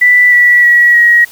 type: tone with pitch steps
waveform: sine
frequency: 1975.5 / 1949.4 / 1923.7 / 1898.3 Hz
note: B6 / B6 / B6 / A#6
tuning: 0 / -23 / -46 / +31 cents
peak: -3 dBFS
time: 0.01-1.25 s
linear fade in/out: 10 ms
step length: 310 ms
effects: white hiss -36 dBFS RMS until 1.31 s

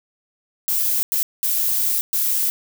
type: noise bursts at uneven times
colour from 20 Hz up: violet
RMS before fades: -20 dBFS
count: 4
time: 0.68-1.03 / 1.12-1.23 / 1.43-2.01 / 2.13-2.5 s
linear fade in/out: 0 ms
effects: none

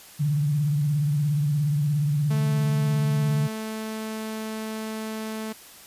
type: tone with vibrato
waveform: sine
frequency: 146.8 Hz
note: D3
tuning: in tune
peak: -20 dBFS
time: 0.19-3.48 s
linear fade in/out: 20 ms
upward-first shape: sine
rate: 17 Hz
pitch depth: 85 cents each way
type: tone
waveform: sawtooth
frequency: 218.9 Hz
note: A3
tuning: 9 cents flat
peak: -26 dBFS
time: 2.3-5.53 s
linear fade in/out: 10 ms
effects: white hiss -47 dBFS RMS until 5.86 s + resampled to 32000 Hz

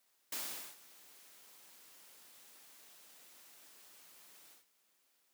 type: noise with ADSR envelope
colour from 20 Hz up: white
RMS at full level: -39 dBFS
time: 0.32-4.66 s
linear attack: 5 ms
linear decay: 430 ms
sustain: -21 dB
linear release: 140 ms
effects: white hiss -75 dBFS RMS until 5.33 s + high-pass 200 Hz 12 dB/octave

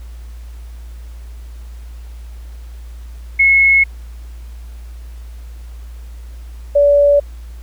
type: tone pair in turn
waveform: sine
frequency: 2181 / 574.5 Hz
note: C#7 / D5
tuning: -29 / -38 cents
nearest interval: octave + major seventh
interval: 2309 cents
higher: first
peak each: -7 dBFS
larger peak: neither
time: 3.39-3.84 / 6.75-7.2 s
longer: neither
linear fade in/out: 10 ms
effects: added 58 Hz sine -29 dBFS peak until 7.62 s + pink hiss -49 dBFS RMS until 7.62 s

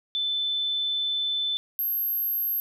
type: tone pair in turn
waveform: sine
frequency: 3520 / 12544 Hz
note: A7 / G9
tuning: 0 / 0 cents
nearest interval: octave + minor seventh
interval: 2200 cents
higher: second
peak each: -24 dBFS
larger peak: neither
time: 0.15-1.57 / 1.79-2.6 s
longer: first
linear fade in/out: 0 ms
effects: none

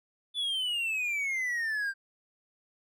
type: exponential sweep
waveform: triangle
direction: down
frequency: 3493 to 1568 Hz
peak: -27 dBFS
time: 0.34-1.94 s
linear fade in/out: 50 ms
effects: none

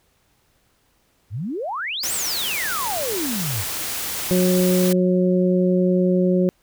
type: exponential two-way sweep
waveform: sine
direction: up then down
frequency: 87.31 to 8560 to 87.31 Hz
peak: -24 dBFS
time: 1.3-3.65 s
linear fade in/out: 50 ms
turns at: 2.13 s
type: noise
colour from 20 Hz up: white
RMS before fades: -27 dBFS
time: 2.03-4.93 s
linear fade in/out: 5 ms
type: harmonic tone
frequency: 182.2 Hz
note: F#3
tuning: 26 cents flat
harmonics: 1 / 2 / 3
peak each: -17 / -20 / -23 dBFS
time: 4.31-6.49 s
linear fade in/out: 0 ms
effects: pink hiss -63 dBFS RMS until 6.62 s

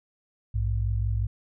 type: tone pair together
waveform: sine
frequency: 58.48 / 104 Hz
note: A#1 / G#2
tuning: +6 / +3 cents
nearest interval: minor seventh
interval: 997 cents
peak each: -26 dBFS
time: 0.54-1.27 s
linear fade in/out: 10 ms
effects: none

